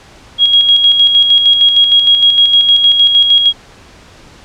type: tone with tremolo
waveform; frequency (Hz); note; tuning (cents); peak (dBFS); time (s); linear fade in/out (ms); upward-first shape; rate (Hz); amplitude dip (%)
sine; 3300; G#7; -12; -3; 0.38-3.53; 50; square; 6.5; 45
effects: pink hiss -39 dBFS RMS until 4.44 s + low-pass 6000 Hz 12 dB/octave